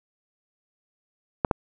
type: clicks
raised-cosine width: 1 ms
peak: -6 dBFS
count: 2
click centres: 1.448 / 1.512 s
effects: none